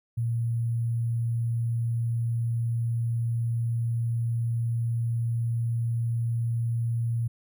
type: tone with sample-and-hold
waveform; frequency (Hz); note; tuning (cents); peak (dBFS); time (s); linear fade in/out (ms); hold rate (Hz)
sine; 116.5; A#2; -1; -24; 0.17-7.28; 10; 11025
effects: none